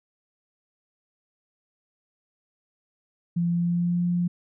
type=tone with pitch glide; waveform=sine; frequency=171.7 to 175.31 Hz; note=F3 to F3; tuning=-29 to +7 cents; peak=-21 dBFS; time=3.36-4.28 s; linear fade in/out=10 ms; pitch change=+36 cents; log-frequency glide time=3.49-4.04 s; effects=none